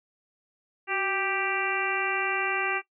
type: harmonic tone with a mistuned harmonic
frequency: 392 Hz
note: G4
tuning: in tune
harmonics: 1 / 2 / 3 / 4 / 5 / 6 / 7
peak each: -33 / -33 / -33 / -33 / -33 / -33 / -33 dBFS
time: 0.87-2.82 s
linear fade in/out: 50 ms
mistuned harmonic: 1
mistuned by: -67 cents
effects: noise-tail reverb RT60 0.1 s tail -17 dB re dry